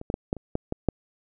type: clicks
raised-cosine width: 2 ms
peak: -24 / -14 / -13 / -11 / -25 / -12 / -14 / -7 dBFS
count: 8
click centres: 0.014 / 0.101 / 0.141 / 0.329 / 0.367 / 0.554 / 0.724 / 0.887 s
effects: none